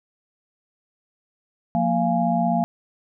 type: tone cluster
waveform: sine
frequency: 176.1 / 232 / 693 / 830 Hz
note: F3 / A#3 / F5 / G#5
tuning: +15 / -8 / -14 / -1 cents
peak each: -24 / -23 / -22 / -27 dBFS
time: 1.75-2.64 s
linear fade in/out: 0 ms
effects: none